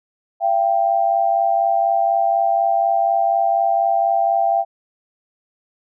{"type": "tone pair together", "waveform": "sine", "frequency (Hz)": [679.9, 784], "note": ["F5", "G5"], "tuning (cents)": [-47, 0], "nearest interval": "major second", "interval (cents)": 247, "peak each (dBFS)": -17, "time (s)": [0.4, 4.65], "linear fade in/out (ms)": 50, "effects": []}